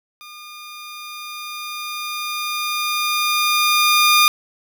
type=tone with level ramp; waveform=15% pulse; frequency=1212 Hz; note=D#6; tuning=46 cents flat; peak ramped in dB=-31 to -4 dBFS; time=0.21-4.28 s; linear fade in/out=0 ms; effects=none